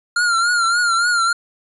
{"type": "tone with vibrato", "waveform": "square", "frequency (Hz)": 1400, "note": "F6", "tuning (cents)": 4, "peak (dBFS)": -15, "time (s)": [0.16, 1.33], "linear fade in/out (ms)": 5, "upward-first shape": "triangle", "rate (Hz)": 3.5, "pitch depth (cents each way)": 78, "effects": ["resampled to 24000 Hz"]}